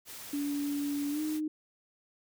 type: noise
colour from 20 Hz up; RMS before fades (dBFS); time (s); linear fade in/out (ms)
white; -45; 0.05-1.41; 50
type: tone with pitch glide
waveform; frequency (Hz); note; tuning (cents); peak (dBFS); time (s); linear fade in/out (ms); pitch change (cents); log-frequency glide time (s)
sine; 287.2 to 307.8; D4 to D#4; -39 to -19; -30; 0.33-1.48; 5; +120; 1.1-1.21
effects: none